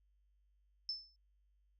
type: tone with exponential decay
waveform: sine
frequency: 5274 Hz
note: E8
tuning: in tune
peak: -34 dBFS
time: 0.89-1.16 s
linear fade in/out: 1 ms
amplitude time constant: 57 ms
effects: added 50 Hz sine -70 dBFS peak until 1.79 s